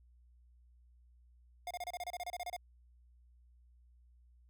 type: tone bursts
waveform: square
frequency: 712 Hz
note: F5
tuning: 33 cents sharp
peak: -39 dBFS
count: 14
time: 1.67-2.565 s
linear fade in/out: 2 ms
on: 37 ms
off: 29 ms
effects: added 60 Hz sine -61 dBFS peak until 4.49 s